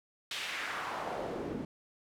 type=noise with band-pass filter sweep; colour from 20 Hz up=pink; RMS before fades=-38 dBFS; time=0.31-1.65 s; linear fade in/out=2 ms; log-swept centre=3400 to 240 Hz; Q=1.6; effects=none